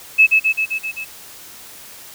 sine tone with echo, 2597 Hz, E7, 26 cents flat, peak -6 dBFS, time 0.18-0.27 s, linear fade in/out 20 ms, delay 130 ms, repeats 6, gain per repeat -3 dB, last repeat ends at 1.05 s, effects white hiss -39 dBFS RMS until 2.14 s

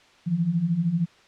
sine beating tone pair, 160 / 173 Hz, D#3 / F3, +49 / -16 cents, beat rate 13 Hz, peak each -27 / -22 dBFS, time 0.26-1.06 s, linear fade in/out 20 ms, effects white hiss -55 dBFS RMS until 1.27 s + low-pass 4000 Hz 12 dB/octave

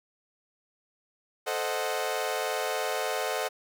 sawtooth chord, A diminished seventh, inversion none, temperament equal, 440 / 523.3 / 622.3 / 740 Hz, A4 / C5 / Eb5 / Gb5, 0 / 0 / 0 / 0 cents, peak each -30 dBFS, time 1.46-3.49 s, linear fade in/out 20 ms, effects none

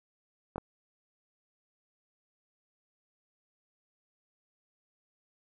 clicks, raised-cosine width 1 ms, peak -21 dBFS, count 2, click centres 0.559 / 0.581 s, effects none

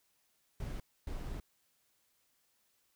brown noise bursts at uneven times, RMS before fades -40 dBFS, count 2, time 0.6-0.8 / 1.07-1.4 s, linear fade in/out 2 ms, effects white hiss -75 dBFS RMS until 2.95 s

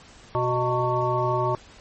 harmonic tone with a mistuned harmonic, 123.47 Hz, B2, in tune, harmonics 1 / 3 / 5 / 7 / 9, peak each -27 / -27 / -27 / -27 / -27 dBFS, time 0.35-1.55 s, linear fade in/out 0 ms, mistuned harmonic 7, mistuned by +68 cents, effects pink hiss -49 dBFS RMS until 1.8 s + MP3 32 kbps

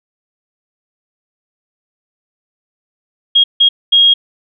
sine tone bursts at uneven times, 3269 Hz, G#7, 28 cents flat, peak -5 dBFS, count 3, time 3.35-3.44 / 3.6-3.69 / 3.92-4.14 s, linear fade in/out 10 ms, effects none

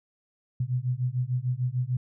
sine beating tone pair, 122.3 / 129 Hz, B2 / C3, -16 / -24 cents, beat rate 6.7 Hz, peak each -28 dBFS, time 0.6-1.97 s, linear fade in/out 5 ms, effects none

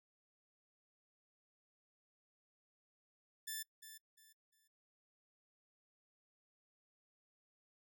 5% pulse tone with echo, 1760 Hz, A6, in tune, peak -31 dBFS, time 3.47-3.63 s, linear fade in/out 10 ms, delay 350 ms, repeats 3, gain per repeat -11 dB, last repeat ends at 4.68 s, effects noise-tail reverb RT60 0.1 s tail -22 dB re dry

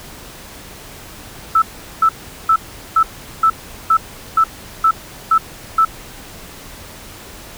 sine tone bursts, 1316 Hz, E6, 3 cents flat, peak -8 dBFS, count 10, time 1.55-5.85 s, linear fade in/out 5 ms, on 70 ms, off 400 ms, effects pink hiss -36 dBFS RMS until 7.57 s

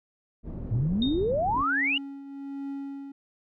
pink low-pass noise, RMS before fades -35 dBFS, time 0.43-1.65 s, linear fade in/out 50 ms, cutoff 290 Hz, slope 12 dB/octave
sine exponential sweep, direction up, 104 to 2960 Hz, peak -23 dBFS, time 0.71-1.98 s, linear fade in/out 5 ms
sine tone with exponential decay, 3695 Hz, A#7, 16 cents flat, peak -26 dBFS, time 1.02-1.31 s, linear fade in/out 2 ms, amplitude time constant 61 ms
triangle tone with tremolo, 277.2 Hz, C#4, in tune, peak -29 dBFS, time 1.56-3.12 s, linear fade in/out 5 ms, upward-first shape triangle, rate 1.1 Hz, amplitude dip 65%
effects none

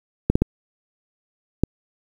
clicks, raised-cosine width 3 ms, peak -3 dBFS, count 4, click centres 0.3 / 0.355 / 0.42 / 1.636 s, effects 7-bit

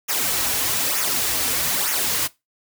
white noise with flanger, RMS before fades -22 dBFS, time 0.08-2.28 s, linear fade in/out 20 ms, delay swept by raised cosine 0.23 to 5.73 ms, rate 1.1 Hz, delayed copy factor -0.7, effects noise-tail reverb RT60 0.2 s tail -19 dB re dry

